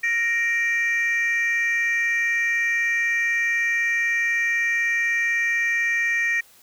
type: tone pair together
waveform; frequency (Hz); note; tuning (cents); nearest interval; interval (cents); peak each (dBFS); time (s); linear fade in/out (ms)
sine; 1864 / 2348; A#6 / D7; -1 / -1; major third; 400; -19 / -22; 0.03-6.41; 10
effects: tanh soft clip ceiling -16 dBFS + white hiss -53 dBFS RMS until 6.62 s